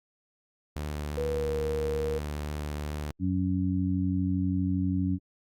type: tone with vibrato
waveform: sawtooth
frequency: 74.4 Hz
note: D2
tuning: 23 cents sharp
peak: -28 dBFS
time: 0.76-3.11 s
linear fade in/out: 0 ms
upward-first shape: triangle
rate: 2.4 Hz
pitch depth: 9 cents each way
type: tone with pitch glide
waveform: sine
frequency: 485.5 to 472.8 Hz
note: B4 to A#4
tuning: -30 to +24 cents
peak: -28 dBFS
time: 1.17-2.19 s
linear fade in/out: 10 ms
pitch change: -46 cents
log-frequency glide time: 1.3-1.6 s
type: harmonic tone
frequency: 92.5 Hz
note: F#2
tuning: in tune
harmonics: 1 / 2 / 3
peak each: -29 / -29 / -29 dBFS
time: 3.19-5.19 s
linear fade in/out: 50 ms
effects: Opus 48 kbps